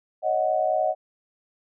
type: tone cluster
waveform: sine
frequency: 565 / 629 / 739 Hz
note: C#5 / D#5 / F#5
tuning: +33 / +19 / -2 cents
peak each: -29 / -23 / -24 dBFS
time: 0.22-0.95 s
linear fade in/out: 50 ms
effects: none